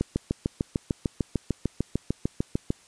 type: click train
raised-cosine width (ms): 3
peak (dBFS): -11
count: 19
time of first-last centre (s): 0.01-2.705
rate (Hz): 6.68
effects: white hiss -56 dBFS RMS until 2.87 s + resampled to 22050 Hz